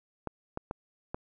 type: clicks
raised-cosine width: 1 ms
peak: -20 dBFS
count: 4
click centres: 0.273 / 0.574 / 0.711 / 1.145 s
effects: none